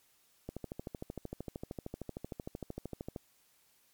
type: click train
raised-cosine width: 2 ms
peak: -26 dBFS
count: 36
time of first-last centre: 0.49-3.162 s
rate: 13.1 Hz
effects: white hiss -69 dBFS RMS until 3.93 s + MP3 96 kbps